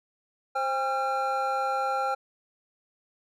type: tone cluster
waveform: triangle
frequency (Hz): 527 / 804 / 1368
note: C5 / G5 / F6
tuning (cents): +12 / +44 / -36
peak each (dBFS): -30 / -26 / -28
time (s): 0.55-2.15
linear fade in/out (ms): 10
effects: none